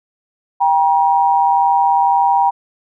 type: tone pair together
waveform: sine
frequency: 790.2 / 952 Hz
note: G5 / A#5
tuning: +14 / +36 cents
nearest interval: minor third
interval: 322 cents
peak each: -13 dBFS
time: 0.6-2.51 s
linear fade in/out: 20 ms
effects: none